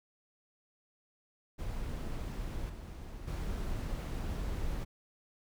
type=noise with level steps; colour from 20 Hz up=brown; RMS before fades=-38 / -44 / -36 dBFS; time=1.58-4.85 s; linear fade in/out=20 ms; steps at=2.69 / 3.27 s; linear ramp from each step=10 ms; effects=none